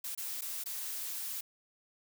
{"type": "noise with dropouts", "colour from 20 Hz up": "blue", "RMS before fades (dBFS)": -39, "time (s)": [0.04, 1.41], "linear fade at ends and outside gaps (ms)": 5, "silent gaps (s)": [[0.15, 0.176], [0.411, 0.418], [0.639, 0.658]], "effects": []}